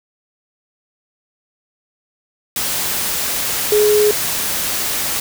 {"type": "tone in noise", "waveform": "sine", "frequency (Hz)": 420, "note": "G#4", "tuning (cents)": 19, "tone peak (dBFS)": -10, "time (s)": [3.72, 4.11], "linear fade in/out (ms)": 2, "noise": "white", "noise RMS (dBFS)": -20, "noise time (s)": [2.56, 5.2], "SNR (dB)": 7, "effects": []}